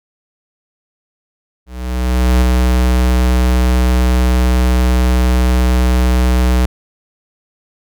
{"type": "tone with ADSR envelope", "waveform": "square", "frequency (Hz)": 62.2, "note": "B1", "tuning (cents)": 13, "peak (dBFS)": -8, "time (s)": [1.66, 6.66], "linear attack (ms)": 760, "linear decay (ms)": 4, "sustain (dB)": -2, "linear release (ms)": 6, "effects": []}